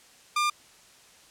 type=tone; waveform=sawtooth; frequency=1200 Hz; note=D6; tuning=37 cents sharp; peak=-19 dBFS; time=0.36-0.5 s; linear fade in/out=5 ms; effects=white hiss -55 dBFS RMS until 1.3 s + low-pass 9000 Hz 12 dB/octave